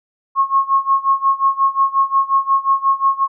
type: tone with tremolo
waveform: sine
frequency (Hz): 1088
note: C#6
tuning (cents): -33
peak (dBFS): -9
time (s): 0.35-3.28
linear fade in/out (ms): 50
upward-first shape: sine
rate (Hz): 5.6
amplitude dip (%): 90
effects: none